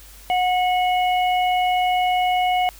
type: harmonic tone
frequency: 730 Hz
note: F#5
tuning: 24 cents flat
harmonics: 1 / 3 / 4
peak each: -17 / -27 / -29 dBFS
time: 0.3-2.69 s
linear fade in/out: 0 ms
effects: added 50 Hz sine -44 dBFS peak until 2.79 s + white hiss -46 dBFS RMS until 2.79 s